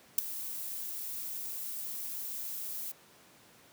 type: noise with ADSR envelope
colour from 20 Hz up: violet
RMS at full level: -20 dBFS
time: 0.18-2.92 s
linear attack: 6 ms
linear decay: 6 ms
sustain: -19 dB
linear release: 9 ms
effects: pink hiss -59 dBFS RMS until 3.72 s + high-pass 150 Hz 12 dB/octave